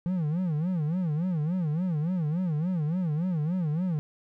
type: tone with vibrato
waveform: triangle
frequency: 166.5 Hz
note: E3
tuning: 18 cents sharp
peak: -23 dBFS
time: 0.06-3.99 s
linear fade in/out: 0 ms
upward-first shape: sine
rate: 3.5 Hz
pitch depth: 210 cents each way
effects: none